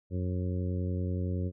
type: harmonic tone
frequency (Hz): 90.7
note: F#2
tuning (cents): -34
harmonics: 1 / 2 / 3 / 4 / 5 / 6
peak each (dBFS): -30 / -36 / -40 / -42 / -44 / -46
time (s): 0.1-1.52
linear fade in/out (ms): 50
effects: none